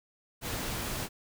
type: noise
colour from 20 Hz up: pink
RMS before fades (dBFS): -35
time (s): 0.41-1.09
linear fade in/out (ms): 50
effects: none